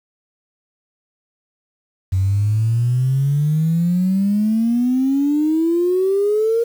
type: exponential sweep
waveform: sine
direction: up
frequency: 92.5 to 470 Hz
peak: -13 dBFS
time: 2.12-6.64 s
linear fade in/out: 10 ms
effects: tanh soft clip ceiling -9 dBFS + 7-bit